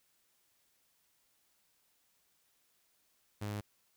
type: tone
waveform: sawtooth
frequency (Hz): 103.83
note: G#2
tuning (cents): 0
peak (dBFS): -33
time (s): 3.41-3.61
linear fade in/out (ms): 10
effects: white hiss -74 dBFS RMS until 3.96 s